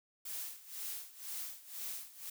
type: noise with tremolo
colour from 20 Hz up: blue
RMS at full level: -41 dBFS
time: 0.25-2.3 s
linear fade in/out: 5 ms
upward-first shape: sine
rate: 2 Hz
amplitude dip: 85%
effects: none